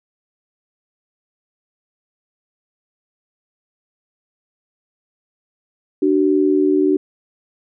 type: tone pair together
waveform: sine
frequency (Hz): 296.5 / 377.5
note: D4 / F#4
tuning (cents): +17 / +35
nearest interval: major third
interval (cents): 418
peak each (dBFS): -15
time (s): 6.02-6.97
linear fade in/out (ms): 5
effects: none